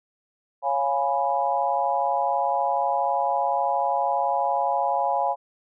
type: chord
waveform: sine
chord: C# dominant seventh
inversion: none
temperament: equal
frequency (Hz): 554.4 / 698.5 / 830.6 / 987.8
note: C#5 / E#5 / G#5 / B5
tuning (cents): 0 / 0 / 0 / 0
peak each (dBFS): -28 / -26 / -24 / -28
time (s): 0.62-5.36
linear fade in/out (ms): 50
effects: none